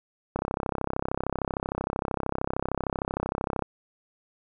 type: click train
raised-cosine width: 1 ms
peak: -13 dBFS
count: 109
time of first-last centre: 0.36-3.623 s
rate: 33.1 Hz
effects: none